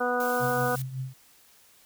harmonic tone, 246.4 Hz, B3, 4 cents flat, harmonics 1 / 2 / 3 / 4 / 5 / 6, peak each -34 / -28 / -30 / -36 / -32 / -31 dBFS, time 0-0.76 s, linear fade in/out 10 ms
blue noise, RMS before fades -39 dBFS, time 0.2-0.82 s, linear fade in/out 2 ms
sine tone with tremolo, 130.81 Hz, C3, in tune, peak -28 dBFS, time 0.39-1.14 s, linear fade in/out 50 ms, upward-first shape triangle, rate 5.3 Hz, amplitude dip 70%
effects white hiss -58 dBFS RMS until 1.85 s

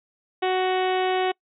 harmonic tone, 371.5 Hz, F#4, 7 cents sharp, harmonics 1 / 2 / 3 / 4 / 5 / 6 / 7 / 8 / 9 / 10, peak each -23 / -24 / -34 / -36 / -35 / -36 / -39 / -36 / -41 / -41 dBFS, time 0.42-1.32 s, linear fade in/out 10 ms, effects noise-tail reverb RT60 0.1 s tail -26 dB re dry

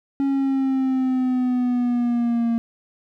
triangle exponential sweep, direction down, 276.4 to 230.8 Hz, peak -16 dBFS, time 0.2-2.58 s, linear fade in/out 0 ms, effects none

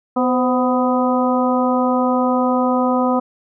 harmonic tone with a mistuned harmonic, 250 Hz, B3, 21 cents sharp, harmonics 1 / 2 / 3 / 4 / 5, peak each -17 / -20 / -22 / -23 / -24 dBFS, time 0.16-3.2 s, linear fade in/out 10 ms, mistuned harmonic 2, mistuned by +48 cents, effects none

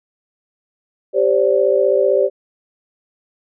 sine chord, G suspended fourth, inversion none, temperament equal with one note detuned, 392 / 523.3 / 578.9 Hz, G4 / C5 / D5, 0 / 0 / -25 cents, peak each -16 dBFS, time 1.13-2.3 s, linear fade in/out 50 ms, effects none

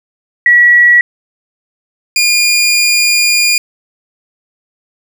sine / 20% pulse tone pair in turn, 1931 / 2421 Hz, B6 / D#7, -39 / -48 cents, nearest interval major third, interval 391 cents, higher second, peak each -3 dBFS, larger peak neither, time 0.46-1.01 / 2.16-3.58 s, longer second, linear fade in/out 2 ms, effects 7-bit

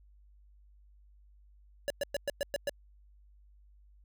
square tone bursts, 570 Hz, C#5, 48 cents sharp, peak -30 dBFS, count 7, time 1.88-2.694 s, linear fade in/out 0 ms, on 22 ms, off 110 ms, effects added 50 Hz sine -57 dBFS peak until 4.04 s

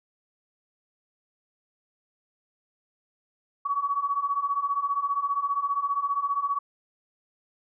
sine beating tone pair, 1120 / 1135 Hz, C#6 / C#6, +18 / +41 cents, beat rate 15 Hz, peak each -29 / -26 dBFS, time 3.65-6.59 s, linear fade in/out 10 ms, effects none

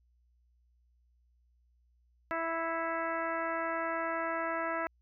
harmonic tone with a mistuned harmonic, 329.6 Hz, E4, in tune, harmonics 1 / 2 / 3 / 4 / 5 / 6 / 7 / 8, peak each -41 / -36 / -39 / -37 / -40 / -42 / -50 / -51 dBFS, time 2.31-4.87 s, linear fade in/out 0 ms, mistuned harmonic 7, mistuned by -72 cents, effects added 60 Hz sine -66 dBFS peak until 5.01 s

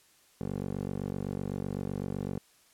15% pulse tone with band-pass filter, 47.88 Hz, G1, 40 cents flat, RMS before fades -35 dBFS, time 0.41-2.38 s, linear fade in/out 0 ms, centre 290 Hz, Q 1.4, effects white hiss -63 dBFS RMS until 2.73 s + low-pass 12000 Hz 12 dB/octave

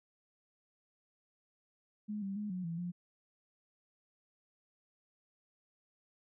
sine tone with pitch steps, 210.1 / 195.5 / 208.9 / 182.6 / 167 / 176.2 Hz, G#3 / G3 / G#3 / F#3 / E3 / F3, +20 / -4 / +10 / -23 / +23 / +16 cents, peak -36 dBFS, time 2.08-2.92 s, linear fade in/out 20 ms, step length 140 ms, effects none

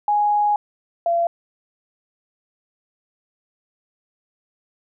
sine tone pair in turn, 830.6 / 682.2 Hz, G#5 / F5, 0 / -41 cents, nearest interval minor third, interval 341 cents, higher first, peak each -15 / -16 dBFS, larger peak first, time 0.08-0.56 / 1.06-1.27 s, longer first, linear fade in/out 2 ms, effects none

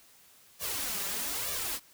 white noise with flanger, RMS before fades -34 dBFS, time 0.59-1.8 s, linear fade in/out 50 ms, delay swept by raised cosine 1.7 to 5.1 ms, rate 1.1 Hz, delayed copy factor +0.65, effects white hiss -59 dBFS RMS until 1.93 s

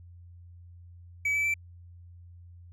triangle tone with pitch steps, 2284 / 2308 / 2332 Hz, D7 / D7 / D7, -49 / -31 / -13 cents, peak -23 dBFS, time 1.25-1.541 s, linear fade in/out 5 ms, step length 97 ms, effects added 87 Hz sine -47 dBFS peak until 2.72 s

